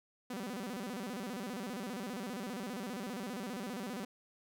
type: tone with vibrato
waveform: sawtooth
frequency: 220 Hz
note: A3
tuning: in tune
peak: -35 dBFS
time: 0.3-4.05 s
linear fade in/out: 5 ms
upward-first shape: square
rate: 15 Hz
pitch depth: 220 cents each way
effects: none